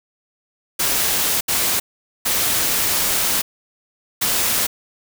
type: noise bursts at uneven times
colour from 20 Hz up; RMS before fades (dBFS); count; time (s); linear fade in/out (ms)
white; -19; 4; 0.79-1.41 / 1.48-1.8 / 2.25-3.42 / 4.21-4.67; 10
effects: none